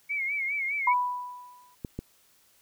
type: tone with vibrato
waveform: sine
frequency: 2217 Hz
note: C#7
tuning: in tune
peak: -27 dBFS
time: 0.09-0.94 s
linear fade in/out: 20 ms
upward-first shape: sine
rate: 4.9 Hz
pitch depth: 83 cents each way
type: tone with exponential decay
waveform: sine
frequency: 987.8 Hz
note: B5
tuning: in tune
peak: -18 dBFS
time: 0.87-1.75 s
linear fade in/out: 5 ms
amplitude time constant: 190 ms
type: clicks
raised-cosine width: 3 ms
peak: -20 dBFS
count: 2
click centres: 1.848 / 1.99 s
effects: white hiss -63 dBFS RMS until 2.61 s